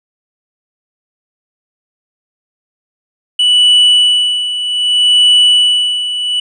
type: tone with tremolo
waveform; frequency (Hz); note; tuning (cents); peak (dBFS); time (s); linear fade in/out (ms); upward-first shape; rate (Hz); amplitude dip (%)
triangle; 2960; F#7; 0; -3; 3.39-6.4; 5; sine; 0.64; 70
effects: resampled to 24000 Hz